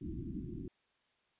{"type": "low-pass noise", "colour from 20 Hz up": "white", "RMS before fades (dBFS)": -42, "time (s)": [0.01, 0.68], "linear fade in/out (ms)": 5, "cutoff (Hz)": 350, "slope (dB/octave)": 96, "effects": ["white hiss -75 dBFS RMS until 1.39 s", "resampled to 8000 Hz"]}